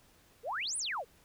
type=exponential two-way sweep; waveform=sine; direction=up then down; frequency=415.3 to 10220 to 415.3 Hz; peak=-33 dBFS; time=0.43-1.05 s; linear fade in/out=50 ms; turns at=0.77 s; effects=pink hiss -64 dBFS RMS until 1.24 s